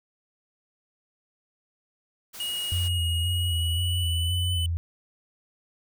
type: noise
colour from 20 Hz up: white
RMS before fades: -41 dBFS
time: 2.33-2.89 s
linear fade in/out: 20 ms
type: tone with pitch glide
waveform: square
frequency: 2882 to 3001 Hz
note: F#7 to F#7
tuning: -46 to +24 cents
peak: -29 dBFS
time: 2.4-4.66 s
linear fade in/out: 2 ms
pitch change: +70 cents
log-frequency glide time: 3.21-4.39 s
type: tone with vibrato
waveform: sine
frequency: 86.9 Hz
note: F2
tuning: 8 cents flat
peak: -24 dBFS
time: 2.72-4.77 s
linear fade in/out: 0 ms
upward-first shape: square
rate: 1.9 Hz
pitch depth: 51 cents each way
effects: none